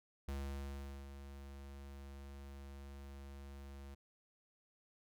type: tone with ADSR envelope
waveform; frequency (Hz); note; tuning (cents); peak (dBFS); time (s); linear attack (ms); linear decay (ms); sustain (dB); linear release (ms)
square; 69.3; C#2; 0; -40; 0.28-3.95; 4; 780; -10; 12
effects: none